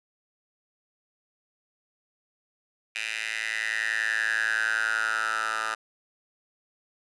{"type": "tone with high-pass filter sweep", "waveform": "10% pulse", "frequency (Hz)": 110.5, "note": "A2", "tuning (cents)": 8, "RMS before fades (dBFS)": -28, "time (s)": [2.95, 5.75], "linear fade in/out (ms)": 10, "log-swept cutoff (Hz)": [2300, 1200], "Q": 8.3, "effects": ["resampled to 24000 Hz"]}